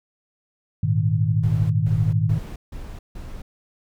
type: chord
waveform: sine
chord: Ab suspended second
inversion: none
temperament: equal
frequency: 103.83 / 116.54 / 155.56 Hz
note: Ab2 / Bb2 / Eb3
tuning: 0 / 0 / 0 cents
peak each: -21 / -22 / -22 dBFS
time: 0.83-2.39 s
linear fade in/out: 5 ms
type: noise bursts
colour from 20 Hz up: brown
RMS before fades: -34 dBFS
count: 5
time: 1.43-3.42 s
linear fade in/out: 5 ms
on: 270 ms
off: 160 ms
effects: none